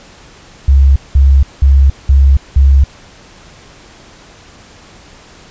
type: tone bursts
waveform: sine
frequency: 68.2 Hz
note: C#2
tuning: 28 cents flat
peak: -3 dBFS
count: 5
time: 0.68-2.84 s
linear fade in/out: 5 ms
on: 280 ms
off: 190 ms
effects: pink hiss -39 dBFS RMS until 5.5 s + resampled to 16000 Hz